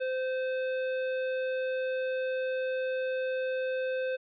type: tone with tanh clipping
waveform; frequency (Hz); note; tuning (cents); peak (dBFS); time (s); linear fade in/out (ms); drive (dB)
sine; 517; C5; -21; -31; 0-4.17; 20; 18
effects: resampled to 8000 Hz